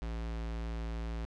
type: tone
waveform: square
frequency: 56.4 Hz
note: A1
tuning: 44 cents sharp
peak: -36 dBFS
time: 0.02-1.25 s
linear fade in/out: 0 ms
effects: low-pass 5000 Hz 12 dB/octave